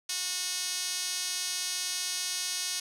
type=tone with band-pass filter; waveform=5% pulse; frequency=364.4 Hz; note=F#4; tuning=26 cents flat; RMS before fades=-33 dBFS; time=0.09-2.8 s; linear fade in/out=5 ms; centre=7000 Hz; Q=6; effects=none